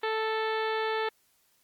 harmonic tone, 440 Hz, A4, in tune, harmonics 1 / 2 / 3 / 4 / 5 / 6 / 7 / 8 / 9 / 10, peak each -30 / -33 / -37 / -36 / -41 / -44 / -46 / -43 / -48 / -50 dBFS, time 0.03-1.09 s, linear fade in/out 5 ms, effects white hiss -68 dBFS RMS until 1.63 s + Opus 48 kbps

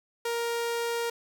sawtooth tone, 468.3 Hz, A#4, 8 cents sharp, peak -24 dBFS, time 0.25-1.1 s, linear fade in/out 5 ms, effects none

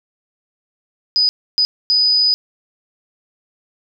sine tone bursts at uneven times, 4978 Hz, D#8, in tune, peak -11 dBFS, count 3, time 1.16-1.29 / 1.58-1.65 / 1.9-2.34 s, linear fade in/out 0 ms, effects none

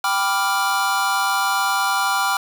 square chord, G dominant seventh, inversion none, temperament equal, 784 / 987.8 / 1174.7 / 1396.9 Hz, G5 / B5 / D6 / F6, 0 / 0 / 0 / 0 cents, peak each -24 / -25 / -25 / -23 dBFS, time 0.04-2.37 s, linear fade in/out 2 ms, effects 7-bit

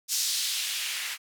blue noise with band-pass filter sweep, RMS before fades -30 dBFS, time 0.08-1.18 s, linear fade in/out 50 ms, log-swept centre 5500 to 1900 Hz, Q 1.5, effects none

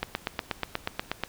click train, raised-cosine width 0.3 ms, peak -11 dBFS, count 11, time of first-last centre 0.03-1.236 s, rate 8.29 Hz, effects pink hiss -51 dBFS RMS until 1.28 s

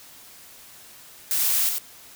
blue noise with echo, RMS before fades -23 dBFS, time 1.31-1.69 s, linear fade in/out 0 ms, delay 93 ms, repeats 1, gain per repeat -4 dB, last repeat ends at 1.783 s, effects white hiss -47 dBFS RMS until 2.15 s

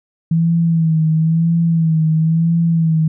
sine tone with vibrato, 162.8 Hz, E3, 21 cents flat, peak -11 dBFS, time 0.31-3.08 s, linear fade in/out 5 ms, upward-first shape sine, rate 0.99 Hz, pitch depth 53 cents each way, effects none

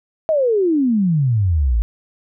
sine exponential sweep, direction down, 656 to 51.91 Hz, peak -13 dBFS, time 0.29-1.82 s, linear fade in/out 0 ms, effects none

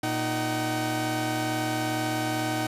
sawtooth tone cluster, 117.8 / 311.1 / 758 Hz, A#2 / D#4 / F#5, +19 / 0 / +42 cents, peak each -28 / -25 / -27 dBFS, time 0.03-2.67 s, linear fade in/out 5 ms, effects resampled to 32000 Hz + 10-bit

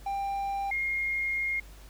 triangle / sine tone pair in turn, 792 / 2136 Hz, G5 / C7, +18 / +35 cents, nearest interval octave + perfect fourth, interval 1717 cents, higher second, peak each -27 dBFS, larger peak neither, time 0.06-0.71 / 0.71-1.6 s, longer second, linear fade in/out 5 ms, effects added 50 Hz sine -47 dBFS peak until 1.89 s + pink hiss -55 dBFS RMS until 1.89 s

